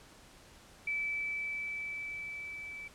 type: tone with level ramp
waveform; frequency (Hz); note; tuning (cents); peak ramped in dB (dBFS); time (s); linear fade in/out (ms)
sine; 2311; D7; -28; -31 to -42; 0.87-2.88; 5
effects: pink hiss -57 dBFS RMS until 2.94 s + low-pass 10000 Hz 12 dB/octave